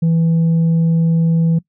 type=tone; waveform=sine; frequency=164.81 Hz; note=E3; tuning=in tune; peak=-8 dBFS; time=0.02-1.59 s; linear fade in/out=10 ms; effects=noise-tail reverb RT60 0.1 s tail -22 dB re dry + tanh soft clip ceiling -10 dBFS